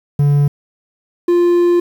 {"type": "tone pair in turn", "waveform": "triangle", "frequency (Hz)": [143.8, 349], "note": ["D3", "F4"], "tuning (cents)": [-36, -1], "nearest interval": "octave + minor third", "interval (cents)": 1535, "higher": "second", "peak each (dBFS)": -7, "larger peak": "neither", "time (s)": [[0.19, 0.48], [1.28, 1.8]], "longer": "second", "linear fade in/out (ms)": 5, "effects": ["7-bit"]}